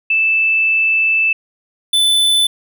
sine / square tone pair in turn, 2637 / 3507 Hz, E7 / A7, 0 / -6 cents, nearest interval perfect fourth, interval 494 cents, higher second, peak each -11 dBFS, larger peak neither, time 0.1-1.33 / 1.93-2.47 s, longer first, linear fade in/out 5 ms, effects none

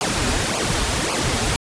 pink noise with flanger, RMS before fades -21 dBFS, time 0.01-1.56 s, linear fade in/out 0 ms, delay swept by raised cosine 0.52 to 6.12 ms, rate 1.8 Hz, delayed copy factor -1, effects resampled to 22050 Hz

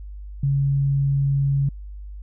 sine tone, 138.8 Hz, C#3, 3 cents sharp, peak -17 dBFS, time 0.43-1.69 s, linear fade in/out 5 ms, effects added 50 Hz sine -33 dBFS peak until 2.22 s

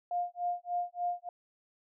sine tone with tremolo, 706 Hz, F5, 19 cents sharp, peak -28 dBFS, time 0.11-1.29 s, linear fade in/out 2 ms, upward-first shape sine, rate 3.4 Hz, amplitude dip 100%, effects none

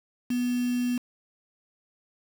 sine tone with quantisation, 245.7 Hz, B3, 9 cents flat, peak -24 dBFS, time 0.3-0.98 s, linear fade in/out 5 ms, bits 6, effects none

